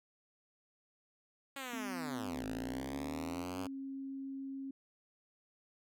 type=linear two-way sweep; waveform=5% pulse; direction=down then up; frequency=280 to 51.91 to 96.5 Hz; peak=-30 dBFS; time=1.56-3.67 s; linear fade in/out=5 ms; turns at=2.44 s
type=tone with pitch glide; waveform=sine; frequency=255.5 to 270.7 Hz; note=C4 to C#4; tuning=-41 to -41 cents; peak=-40 dBFS; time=1.73-4.71 s; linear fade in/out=5 ms; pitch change=+100 cents; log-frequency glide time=2.28-2.89 s
effects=none